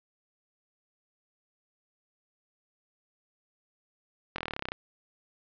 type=slowing click train; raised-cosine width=0.3 ms; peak=-16 dBFS; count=14; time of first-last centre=4.36-4.719 s; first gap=23 ms; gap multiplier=1.03; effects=low-pass 4000 Hz 12 dB/octave